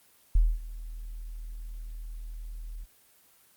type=tone with ADSR envelope; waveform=sine; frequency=40.03 Hz; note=D#1; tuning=50 cents sharp; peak=-16 dBFS; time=0.35-2.86 s; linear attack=5 ms; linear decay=230 ms; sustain=-20 dB; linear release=31 ms; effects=white hiss -61 dBFS RMS until 3.56 s + Opus 24 kbps